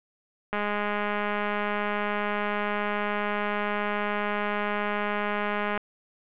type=click train; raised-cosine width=0.5 ms; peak=-14 dBFS; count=1087; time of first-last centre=0.53-5.776 s; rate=207 Hz; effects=resampled to 8000 Hz + 9-bit